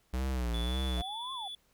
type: tone with vibrato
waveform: square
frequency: 61.74 Hz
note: B1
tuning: in tune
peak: -31 dBFS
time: 0.13-1.02 s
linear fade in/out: 10 ms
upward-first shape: sine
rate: 1.8 Hz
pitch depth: 120 cents each way
type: tone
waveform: triangle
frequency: 3448 Hz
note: A7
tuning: 36 cents flat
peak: -38 dBFS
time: 0.54-1.55 s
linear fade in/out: 2 ms
type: linear two-way sweep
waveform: sine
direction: up then down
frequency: 659.3 to 1085 to 735 Hz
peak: -39 dBFS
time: 0.97-1.48 s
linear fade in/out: 5 ms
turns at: 1.33 s
effects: pink hiss -70 dBFS RMS until 1.73 s